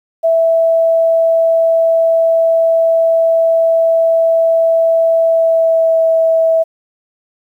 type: tone with pitch glide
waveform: sine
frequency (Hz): 658 to 652.3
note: E5 to E5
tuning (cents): -3 to -18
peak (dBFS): -8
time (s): 0.23-6.64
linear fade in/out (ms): 20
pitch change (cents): -15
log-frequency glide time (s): 5.25-6.02
effects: 8-bit